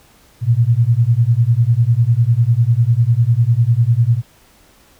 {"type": "beating tone pair", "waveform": "sine", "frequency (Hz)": [112.6, 122.6], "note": ["A2", "B2"], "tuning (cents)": [40, -12], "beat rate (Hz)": 10, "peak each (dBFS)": -13, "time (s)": [0.41, 4.22], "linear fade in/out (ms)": 50, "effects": ["pink hiss -50 dBFS RMS until 4.99 s"]}